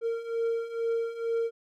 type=beating tone pair; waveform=triangle; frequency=458.8 / 461 Hz; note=A#4 / A#4; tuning=-28 / -19 cents; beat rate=2.2 Hz; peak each=-31 / -27 dBFS; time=0.01-1.51 s; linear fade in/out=50 ms; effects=none